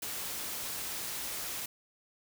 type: noise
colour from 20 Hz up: white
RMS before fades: -38 dBFS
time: 0.02-1.66 s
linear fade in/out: 5 ms
effects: none